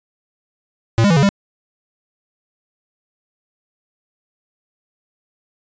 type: tone with pitch steps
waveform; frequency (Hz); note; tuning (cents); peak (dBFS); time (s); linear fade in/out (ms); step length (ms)
square; 114 / 203 / 165.9 / 139.3 / 199.1; A#2 / G#3 / E3 / C#3 / G3; -38 / -39 / +11 / +9 / +27; -11; 0.98-1.29; 0; 62
effects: resampled to 16000 Hz